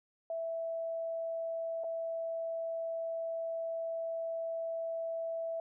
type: tone with dropouts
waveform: sine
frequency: 659.3 Hz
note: E5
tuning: in tune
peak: -34 dBFS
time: 0.3-5.6 s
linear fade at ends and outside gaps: 2 ms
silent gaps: 1.837-1.842 s
effects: none